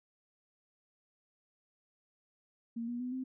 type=tone with pitch steps; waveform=sine; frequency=231.9 / 240.6 / 249.7 / 259.1 Hz; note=A#3 / B3 / B3 / C4; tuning=-9 / -45 / +19 / -17 cents; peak=-35 dBFS; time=2.76-3.24 s; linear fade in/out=10 ms; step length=120 ms; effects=none